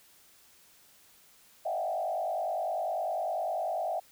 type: tone with frequency modulation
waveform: sine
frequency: 696 Hz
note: F5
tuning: 6 cents flat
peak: -29 dBFS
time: 1.65-4 s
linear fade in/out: 10 ms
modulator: 50 Hz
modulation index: 1.7
effects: white hiss -60 dBFS RMS until 4.11 s